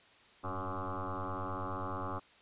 sine tone with frequency modulation, 564 Hz, C#5, 30 cents sharp, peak -35 dBFS, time 0.43-2.2 s, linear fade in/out 20 ms, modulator 94.8 Hz, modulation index 7.6, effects white hiss -61 dBFS RMS until 2.41 s + resampled to 8000 Hz

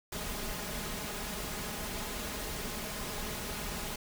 pink noise with comb filter, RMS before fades -38 dBFS, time 0.12-3.96 s, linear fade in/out 5 ms, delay 4.8 ms, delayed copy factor +0.5, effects none

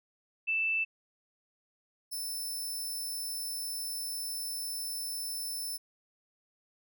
sine / 10% pulse tone pair in turn, 2647 / 5294 Hz, E7 / E8, +7 / +7 cents, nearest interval octave, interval 1200 cents, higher second, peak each -27 / -29 dBFS, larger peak first, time 0.47-0.85 / 2.11-5.78 s, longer second, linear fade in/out 20 ms, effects none

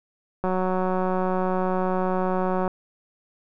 click train, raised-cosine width 1 ms, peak -12 dBFS, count 415, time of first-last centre 0.44-2.678 s, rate 185 Hz, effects none

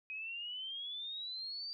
sine exponential sweep, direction up, 2514 to 4699 Hz, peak -40 dBFS, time 0.1-1.73 s, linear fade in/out 0 ms, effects none

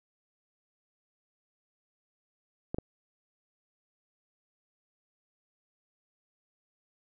clicks, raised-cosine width 2 ms, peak -19 dBFS, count 2, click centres 2.745 / 2.785 s, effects none

